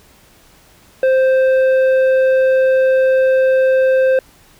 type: tone with tanh clipping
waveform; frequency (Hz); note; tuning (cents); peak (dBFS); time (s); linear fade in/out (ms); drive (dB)
sine; 523.3; C5; 0; -11; 1.03-4.19; 2; 8
effects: pink hiss -48 dBFS RMS until 4.59 s